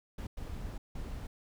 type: noise bursts at uneven times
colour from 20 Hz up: brown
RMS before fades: -40 dBFS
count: 3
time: 0.18-0.27 / 0.37-0.78 / 0.95-1.27 s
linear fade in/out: 5 ms
effects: none